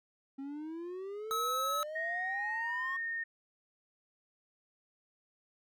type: exponential sweep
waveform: triangle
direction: up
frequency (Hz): 268.4 to 1107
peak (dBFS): -37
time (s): 0.38-2.97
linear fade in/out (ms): 10
type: tone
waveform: square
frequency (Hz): 1291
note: E6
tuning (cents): -37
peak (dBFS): -32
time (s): 1.31-1.83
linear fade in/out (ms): 0
type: tone with pitch glide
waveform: sine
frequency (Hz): 1864.7 to 1836.9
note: A#6 to A#6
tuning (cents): 0 to -26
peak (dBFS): -34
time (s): 1.95-3.24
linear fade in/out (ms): 10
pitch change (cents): -26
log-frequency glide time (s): 2.58-2.71
effects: none